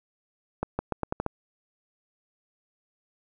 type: accelerating click train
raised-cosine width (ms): 1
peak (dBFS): -13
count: 7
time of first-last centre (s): 0.63-1.263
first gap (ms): 160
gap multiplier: 0.83
effects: none